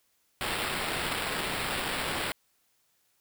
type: noise with sample-and-hold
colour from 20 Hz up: violet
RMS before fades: -32 dBFS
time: 0.41-2.32 s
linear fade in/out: 0 ms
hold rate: 6300 Hz
effects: white hiss -71 dBFS RMS until 3.2 s